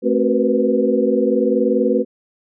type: tone cluster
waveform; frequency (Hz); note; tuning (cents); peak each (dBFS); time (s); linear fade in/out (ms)
sine; 220.8 / 265.4 / 372.6 / 480.4 / 501; A3 / C4 / F#4 / B4 / B4; +6 / +25 / +12 / -48 / +25; -20; 0.02-2.05; 50
effects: none